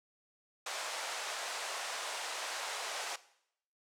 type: band-pass noise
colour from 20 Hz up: pink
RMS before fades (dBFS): -40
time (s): 0.66-3.16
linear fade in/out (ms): 5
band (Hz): 590 to 8800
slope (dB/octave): 24
effects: noise-tail reverb RT60 0.7 s tail -17 dB re dry